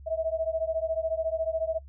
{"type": "beating tone pair", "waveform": "sine", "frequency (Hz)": [640, 654], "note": ["D#5", "E5"], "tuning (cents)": [49, -14], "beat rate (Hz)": 14, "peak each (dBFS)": -29, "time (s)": [0.06, 1.79], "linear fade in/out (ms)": 20, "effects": ["noise-tail reverb RT60 0.1 s tail -25 dB re dry", "added 69 Hz sine -44 dBFS peak until 1.88 s"]}